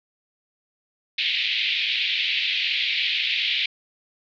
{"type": "band-pass noise", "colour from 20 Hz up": "pink", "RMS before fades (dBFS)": -24, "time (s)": [1.18, 3.66], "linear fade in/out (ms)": 5, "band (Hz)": [2200, 4000], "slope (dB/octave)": 48, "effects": []}